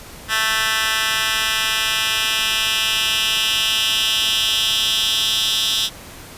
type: tone with high-pass filter sweep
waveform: 10% pulse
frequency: 220 Hz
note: A3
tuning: in tune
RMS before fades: -19 dBFS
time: 0.28-5.9 s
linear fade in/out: 50 ms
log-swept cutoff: 1900 to 3600 Hz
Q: 3
effects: pink hiss -38 dBFS RMS until 6.37 s + resampled to 32000 Hz